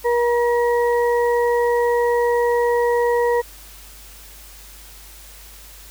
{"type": "harmonic tone", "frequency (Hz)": 477.3, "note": "A#4", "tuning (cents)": 41, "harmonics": [1, 2, 4], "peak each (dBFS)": [-16, -22, -28], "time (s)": [0.04, 3.42], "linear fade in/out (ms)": 20, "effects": ["added 50 Hz sine -43 dBFS peak until 5.9 s", "white hiss -43 dBFS RMS until 5.9 s"]}